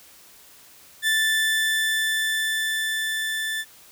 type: tone with level ramp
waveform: 30% pulse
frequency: 1761 Hz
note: A6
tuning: 1 cent sharp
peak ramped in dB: -16 to -23 dBFS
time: 1.02-3.65 s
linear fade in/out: 50 ms
effects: white hiss -50 dBFS RMS until 3.91 s